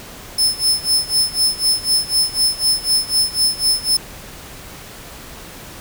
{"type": "tone with tremolo", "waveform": "sawtooth", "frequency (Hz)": 5250, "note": "E8", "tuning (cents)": -8, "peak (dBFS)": -9, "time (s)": [0.38, 3.97], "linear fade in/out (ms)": 5, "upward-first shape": "sine", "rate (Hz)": 4, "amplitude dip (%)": 90, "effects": ["pink hiss -36 dBFS RMS until 5.8 s"]}